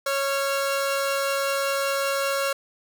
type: tone pair together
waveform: sawtooth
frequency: 552 / 1377.4 Hz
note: C#5 / F6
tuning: -7 / -24 cents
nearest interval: octave + major third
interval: 1583 cents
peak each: -20 / -25 dBFS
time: 0.06-2.53 s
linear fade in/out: 5 ms
effects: none